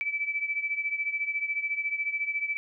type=beating tone pair; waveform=sine; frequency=2307 / 2321 Hz; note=D7 / D7; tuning=-31 / -21 cents; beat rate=14 Hz; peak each=-29 / -33 dBFS; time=0.01-2.57 s; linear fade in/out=0 ms; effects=none